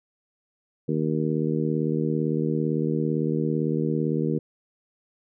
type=harmonic tone; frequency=77.8 Hz; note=D#2; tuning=in tune; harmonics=2 / 3 / 4 / 5 / 6; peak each=-26 / -28 / -29 / -30 / -31 dBFS; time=0.88-4.39 s; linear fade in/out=10 ms; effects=none